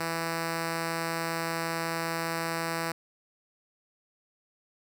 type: tone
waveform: 5% pulse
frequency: 165.3 Hz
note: E3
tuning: 5 cents sharp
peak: -18 dBFS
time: 0-2.92 s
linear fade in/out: 5 ms
effects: none